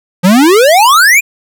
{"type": "exponential sweep", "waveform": "square", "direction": "up", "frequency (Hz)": [170.8, 2510], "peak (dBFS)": -4, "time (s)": [0.23, 1.21], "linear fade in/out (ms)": 20, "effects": []}